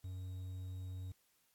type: tone with quantisation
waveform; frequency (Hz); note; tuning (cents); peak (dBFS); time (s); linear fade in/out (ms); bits
triangle; 92.5; F#2; 0; -40; 0.04-1.12; 5; 11
effects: white hiss -75 dBFS RMS until 1.54 s + AAC 64 kbps